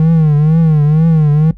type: tone with vibrato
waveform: triangle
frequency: 155.56 Hz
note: D#3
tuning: in tune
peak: -4 dBFS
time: 0-1.51 s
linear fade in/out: 2 ms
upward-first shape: triangle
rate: 2.1 Hz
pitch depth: 120 cents each way
effects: noise-tail reverb RT60 0.1 s tail -17 dB re dry + added 46 Hz sine -31 dBFS peak until 1.57 s